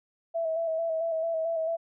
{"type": "tone with vibrato", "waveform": "sine", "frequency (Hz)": 654, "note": "E5", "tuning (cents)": -14, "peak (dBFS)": -26, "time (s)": [0.34, 1.77], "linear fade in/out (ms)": 20, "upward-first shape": "square", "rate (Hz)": 4.5, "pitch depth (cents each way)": 30, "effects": []}